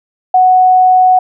sine tone, 740 Hz, F#5, in tune, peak -4 dBFS, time 0.34-1.19 s, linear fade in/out 5 ms, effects none

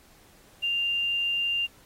sine tone with quantisation, 2792 Hz, F7, 1 cent flat, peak -24 dBFS, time 0.62-1.67 s, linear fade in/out 20 ms, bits 9, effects pink hiss -57 dBFS RMS until 1.85 s + AAC 48 kbps

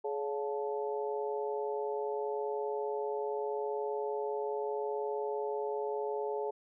harmonic tone with a mistuned harmonic, 140.8 Hz, C#3, 27 cents sharp, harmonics 3 / 4 / 5 / 6, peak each -34 / -40 / -44 / -40 dBFS, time 0.04-6.51 s, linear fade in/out 10 ms, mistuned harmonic 6, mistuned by +60 cents, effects none

